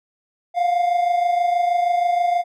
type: tone pair together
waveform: triangle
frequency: 699.7 / 726 Hz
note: F5 / F#5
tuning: +3 / -33 cents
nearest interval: minor second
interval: 64 cents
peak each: -15 / -22 dBFS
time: 0.54-2.44 s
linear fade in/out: 50 ms
effects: none